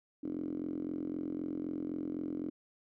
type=tone with band-pass filter; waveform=5% pulse; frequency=43.89 Hz; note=F1; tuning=9 cents sharp; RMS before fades=-38 dBFS; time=0.23-2.5 s; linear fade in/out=10 ms; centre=290 Hz; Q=8; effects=none